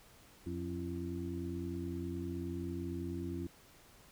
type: harmonic tone with a mistuned harmonic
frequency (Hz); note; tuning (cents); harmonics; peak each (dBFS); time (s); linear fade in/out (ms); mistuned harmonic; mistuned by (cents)
89.8; F2; +49; 1 / 2 / 3 / 4; -42 / -44 / -43 / -42; 0.46-3.47; 5; 4; -100
effects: pink hiss -61 dBFS RMS until 4.11 s